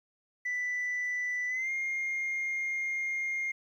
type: tone with pitch glide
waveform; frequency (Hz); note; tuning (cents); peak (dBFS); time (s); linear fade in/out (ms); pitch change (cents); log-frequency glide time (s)
sine; 1982 to 2124; B6 to C7; +6 to +25; -28; 0.45-3.52; 10; +119; 1.48-1.7
effects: tanh soft clip ceiling -28 dBFS + 11-bit